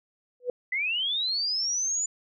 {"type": "tone with exponential growth", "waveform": "sine", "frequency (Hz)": 493.9, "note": "B4", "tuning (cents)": 0, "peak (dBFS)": -21, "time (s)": [0.4, 0.5], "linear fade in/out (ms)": 2, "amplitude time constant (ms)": 20}
{"type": "linear sweep", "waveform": "sine", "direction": "up", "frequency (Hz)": [1975.5, 7040], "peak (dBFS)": -25, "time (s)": [0.72, 2.06], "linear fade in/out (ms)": 5}
{"effects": []}